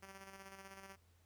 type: tone with tremolo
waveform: 5% pulse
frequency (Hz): 194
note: G3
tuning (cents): -18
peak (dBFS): -40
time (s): 0.02-0.96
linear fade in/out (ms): 10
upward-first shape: square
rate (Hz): 16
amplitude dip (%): 45
effects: added 85 Hz sine -68 dBFS peak until 1.25 s + pink hiss -75 dBFS RMS until 1.25 s